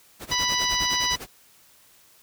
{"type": "noise with tremolo", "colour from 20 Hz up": "pink", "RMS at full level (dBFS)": -33, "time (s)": [0.19, 1.27], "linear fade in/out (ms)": 50, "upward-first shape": "sine", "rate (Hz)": 9.8, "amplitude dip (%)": 90}
{"type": "harmonic tone", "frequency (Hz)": 987.8, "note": "B5", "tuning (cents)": 0, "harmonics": [1, 2, 3, 4, 5, 6], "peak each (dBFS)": [-29, -29, -29, -29, -29, -29], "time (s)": [0.31, 1.16], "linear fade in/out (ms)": 10}
{"effects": ["white hiss -56 dBFS RMS until 2.22 s"]}